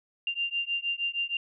sine beating tone pair, 2784 / 2790.4 Hz, F7 / F7, -6 / -2 cents, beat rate 6.4 Hz, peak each -31 dBFS, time 0.27-1.37 s, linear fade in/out 2 ms, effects none

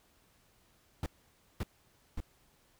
brown noise bursts, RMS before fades -34 dBFS, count 3, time 1.03-2.203 s, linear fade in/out 2 ms, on 31 ms, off 540 ms, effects pink hiss -68 dBFS RMS until 2.79 s

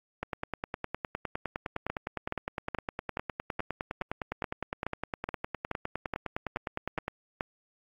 two click trains, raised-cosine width 0.5 ms, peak -16 / -17 dBFS, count 14 / 68, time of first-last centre 1.9-7.408 / 0.23-7.081 s, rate 2.36 / 9.78 Hz, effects AAC 64 kbps

